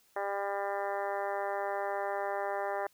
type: harmonic tone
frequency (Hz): 199.6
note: G3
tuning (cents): +32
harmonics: 2 / 3 / 4 / 5 / 6 / 7 / 8 / 9 / 10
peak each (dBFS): -39 / -36 / -36 / -42 / -44 / -46 / -48 / -44 / -52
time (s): 0.16-2.87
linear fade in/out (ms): 5
effects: white hiss -67 dBFS RMS until 2.93 s